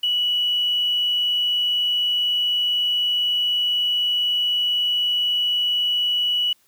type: tone with quantisation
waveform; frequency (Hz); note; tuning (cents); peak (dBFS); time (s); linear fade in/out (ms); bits
sine; 2942; F#7; -11; -18; 0.03-6.53; 5; 7
effects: white hiss -61 dBFS RMS until 6.67 s